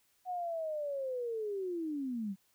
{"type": "linear sweep", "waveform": "sine", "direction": "down", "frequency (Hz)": [740, 185], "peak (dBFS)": -34, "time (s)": [0.25, 2.36], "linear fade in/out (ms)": 50, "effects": ["white hiss -72 dBFS RMS until 2.54 s"]}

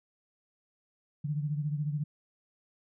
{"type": "beating tone pair", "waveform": "sine", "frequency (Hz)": [146.83, 160.83], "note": ["D3", "E3"], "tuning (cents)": [0, -42], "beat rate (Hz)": 14, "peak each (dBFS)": [-30, -37], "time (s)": [1.24, 2.04], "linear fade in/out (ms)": 10, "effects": []}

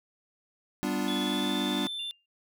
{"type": "chord", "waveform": "square", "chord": "G dominant seventh", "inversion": "none", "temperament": "equal", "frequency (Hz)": [196, 246.9, 293.7, 349.2], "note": ["G3", "B3", "D4", "F4"], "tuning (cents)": [0, 0, 0, 0], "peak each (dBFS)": [-34, -34, -33, -37], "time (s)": [0.83, 1.87], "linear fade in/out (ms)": 0}
{"type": "tone with pitch glide", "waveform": "triangle", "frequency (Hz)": [3420, 3539], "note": ["A7", "A7"], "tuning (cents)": [-50, 9], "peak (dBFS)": -32, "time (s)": [1.08, 2.11], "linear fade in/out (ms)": 0, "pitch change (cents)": 59, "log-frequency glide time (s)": [1.23, 1.55]}
{"type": "tone with exponential decay", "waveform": "sine", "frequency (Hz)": 2800, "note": "F7", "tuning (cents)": 4, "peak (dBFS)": -37, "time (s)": [1.99, 2.26], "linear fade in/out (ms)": 5, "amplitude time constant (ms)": 57}
{"effects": []}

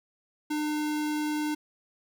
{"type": "tone", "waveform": "square", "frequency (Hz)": 301.7, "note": "D4", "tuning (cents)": 47, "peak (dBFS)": -28, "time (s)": [0.5, 1.55], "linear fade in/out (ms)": 10, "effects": []}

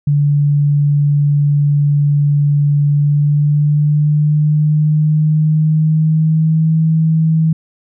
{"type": "tone with pitch glide", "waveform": "sine", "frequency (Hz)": [145, 159.96], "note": ["D3", "D#3"], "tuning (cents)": [-22, 48], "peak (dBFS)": -9, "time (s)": [0.07, 7.53], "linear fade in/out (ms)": 5, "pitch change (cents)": 170, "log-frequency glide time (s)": [2.88, 6.76], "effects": []}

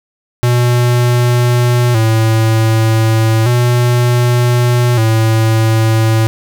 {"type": "tone with vibrato", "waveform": "square", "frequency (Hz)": 116.54, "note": "A#2", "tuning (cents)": 0, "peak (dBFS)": -9, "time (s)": [0.43, 6.27], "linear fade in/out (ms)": 0, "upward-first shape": "square", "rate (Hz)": 0.33, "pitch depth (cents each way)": 77, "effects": []}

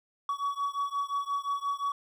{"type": "beating tone pair", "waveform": "triangle", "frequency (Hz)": [1127, 1132.7], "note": ["C#6", "C#6"], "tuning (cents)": [28, 37], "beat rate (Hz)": 5.7, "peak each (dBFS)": [-30, -31], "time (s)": [0.29, 1.92], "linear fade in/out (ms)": 2, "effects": []}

